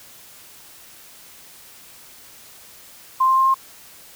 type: tone with pitch steps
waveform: sine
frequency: 1046.5 / 1052.6 / 1058.7 / 1064.8 Hz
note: C6 / C6 / C6 / C6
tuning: 0 / +10 / +20 / +30 cents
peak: -13 dBFS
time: 3.2-3.544 s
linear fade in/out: 10 ms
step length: 86 ms
effects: white hiss -45 dBFS RMS until 4.15 s